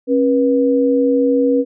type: tone pair together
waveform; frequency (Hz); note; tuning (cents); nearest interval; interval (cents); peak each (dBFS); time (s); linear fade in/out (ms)
sine; 271.8 / 484.7; C#4 / B4; -34 / -32; minor seventh; 1002; -14; 0.07-1.65; 50
effects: none